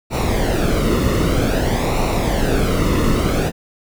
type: noise with flanger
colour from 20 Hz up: brown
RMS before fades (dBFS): -17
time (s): 0.1-3.52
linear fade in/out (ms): 50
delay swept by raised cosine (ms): 0.61 to 1.27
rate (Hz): 0.52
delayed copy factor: -0.65
effects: none